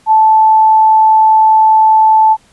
sine tone, 875 Hz, A5, 10 cents flat, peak -4 dBFS, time 0.06-2.37 s, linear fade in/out 50 ms, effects pink hiss -49 dBFS RMS until 2.52 s + resampled to 24000 Hz

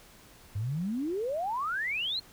sine exponential sweep, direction up, 95.4 to 4297 Hz, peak -29 dBFS, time 0.55-2.2 s, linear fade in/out 10 ms, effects pink hiss -55 dBFS RMS until 2.32 s

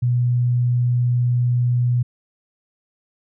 sine tone, 122.4 Hz, B2, 15 cents flat, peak -15 dBFS, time 0.02-2.03 s, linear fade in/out 10 ms, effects none

